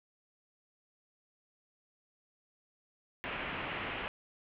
white low-pass noise, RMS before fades -39 dBFS, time 3.24-4.08 s, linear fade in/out 0 ms, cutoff 2900 Hz, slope 48 dB/octave, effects none

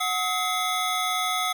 square tone cluster, 737 / 1277 / 2071 / 3443 Hz, F#5 / D#6 / C7 / A7, -7 / +45 / -18 / -38 cents, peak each -30 / -28 / -33 / -31 dBFS, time 0-1.53 s, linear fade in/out 10 ms, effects 9-bit

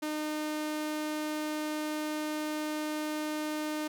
sawtooth tone, 305.1 Hz, D#4, 34 cents flat, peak -28 dBFS, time 0.02-3.88 s, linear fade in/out 10 ms, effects none

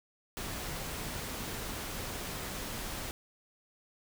pink noise, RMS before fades -39 dBFS, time 0.37-3.11 s, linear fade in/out 0 ms, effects none

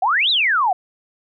sine exponential two-way sweep, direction up then down, 698.5 to 4061 to 698.5 Hz, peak -14 dBFS, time 0.02-0.73 s, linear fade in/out 5 ms, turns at 0.3 s, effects none

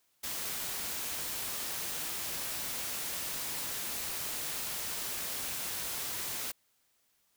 white noise, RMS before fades -37 dBFS, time 0.23-6.52 s, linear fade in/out 10 ms, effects white hiss -73 dBFS RMS until 7.36 s

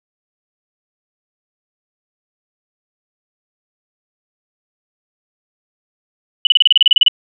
sine tone bursts, 2967 Hz, F#7, 4 cents sharp, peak -5 dBFS, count 13, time 6.45-7.082 s, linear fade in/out 2 ms, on 20 ms, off 31 ms, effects none

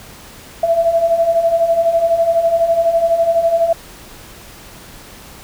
sine beating tone pair, 659.3 / 671.3 Hz, E5 / E5, 0 / +31 cents, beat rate 12 Hz, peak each -18 / -12 dBFS, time 0.63-3.73 s, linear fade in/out 5 ms, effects pink hiss -38 dBFS RMS until 5.43 s

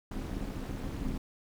brown noise with amplitude modulation, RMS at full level -32 dBFS, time 0.11-1.18 s, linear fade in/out 5 ms, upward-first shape sine, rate 232 Hz, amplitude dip 100%, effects none

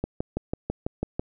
click train, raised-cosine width 2 ms, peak -13 dBFS, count 8, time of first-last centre 0.04-1.195 s, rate 6.06 Hz, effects none

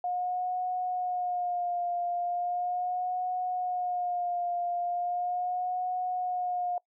sine tone with vibrato, 716 Hz, F5, 43 cents sharp, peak -28 dBFS, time 0.04-6.78 s, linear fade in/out 2 ms, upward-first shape sine, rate 0.38 Hz, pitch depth 35 cents each way, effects noise-tail reverb RT60 0.1 s tail -23 dB re dry

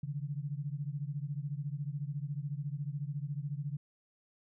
sine beating tone pair, 139.1 / 153.1 Hz, C#3 / D#3, +6 / -28 cents, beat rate 14 Hz, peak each -37 / -39 dBFS, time 0.03-3.77 s, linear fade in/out 5 ms, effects none

